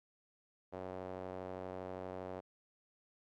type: tone with band-pass filter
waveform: sawtooth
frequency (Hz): 92.5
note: F#2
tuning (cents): 0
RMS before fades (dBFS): -45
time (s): 0.72-2.41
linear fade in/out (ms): 20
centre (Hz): 590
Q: 1.7
effects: none